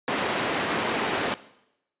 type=band-pass noise; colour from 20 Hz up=pink; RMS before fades=-27 dBFS; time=0.08-1.34 s; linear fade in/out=0 ms; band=270 to 3100 Hz; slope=12 dB/octave; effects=noise-tail reverb RT60 0.8 s tail -17 dB re dry + resampled to 8000 Hz